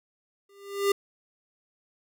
square tone with exponential growth, 399.4 Hz, G4, 32 cents sharp, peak -19 dBFS, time 0.49-0.92 s, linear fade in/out 5 ms, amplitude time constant 93 ms, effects none

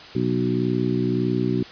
harmonic tone with a mistuned harmonic, 61.74 Hz, B1, in tune, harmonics 2 / 3 / 4 / 5 / 6, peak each -26 / -26 / -26 / -26 / -26 dBFS, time 0.15-1.63 s, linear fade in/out 5 ms, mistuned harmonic 2, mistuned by +22 cents, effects white hiss -41 dBFS RMS until 1.71 s + resampled to 11025 Hz

